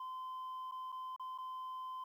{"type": "tone with dropouts", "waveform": "sine", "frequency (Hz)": 1030, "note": "C6", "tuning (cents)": -28, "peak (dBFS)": -39, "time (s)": [0, 2.04], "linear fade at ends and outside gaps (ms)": 5, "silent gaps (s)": [[0.713, 0.72], [0.92, 0.924], [1.163, 1.196], [1.378, 1.384]], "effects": ["tanh soft clip ceiling -41 dBFS", "12-bit"]}